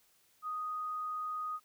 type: tone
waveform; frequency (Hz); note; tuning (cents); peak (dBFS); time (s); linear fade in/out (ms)
sine; 1244.5; D#6; 0; -35; 0.42-1.6; 50
effects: white hiss -69 dBFS RMS until 1.64 s